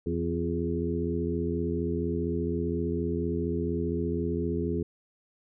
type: harmonic tone with a mistuned harmonic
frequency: 84.2 Hz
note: E2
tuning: 37 cents sharp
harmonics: 1 / 2 / 3 / 4 / 5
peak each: -33 / -33 / -33 / -33 / -33 dBFS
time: 0.06-4.83 s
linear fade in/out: 5 ms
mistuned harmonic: 4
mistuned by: +46 cents
effects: none